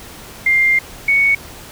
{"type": "tone pair in turn", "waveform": "sine", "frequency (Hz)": [2100, 2224], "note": ["C7", "C#7"], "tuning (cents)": [6, 5], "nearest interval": "minor second", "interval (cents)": 99, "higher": "second", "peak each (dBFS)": -10, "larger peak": "neither", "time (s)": [[0.46, 0.79], [1.08, 1.35]], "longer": "first", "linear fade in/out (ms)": 5, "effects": ["pink hiss -36 dBFS RMS until 1.71 s"]}